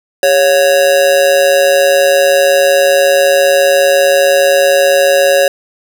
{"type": "tone with amplitude modulation", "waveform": "square", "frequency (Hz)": 554.4, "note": "C#5", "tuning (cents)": 0, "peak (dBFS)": -4, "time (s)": [0.23, 5.48], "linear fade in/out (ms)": 2, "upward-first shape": "sine", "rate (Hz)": 155, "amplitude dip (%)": 70, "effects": []}